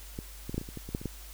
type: clicks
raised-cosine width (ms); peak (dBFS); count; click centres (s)
3; -23 / -23 / -21 / -17 / -27 / -30 / -25 / -27 / -17 / -28 / -19; 11; 0.189 / 0.495 / 0.544 / 0.58 / 0.614 / 0.689 / 0.773 / 0.89 / 0.949 / 1.015 / 1.057
effects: added 50 Hz sine -45 dBFS peak until 1.33 s + white hiss -50 dBFS RMS until 1.33 s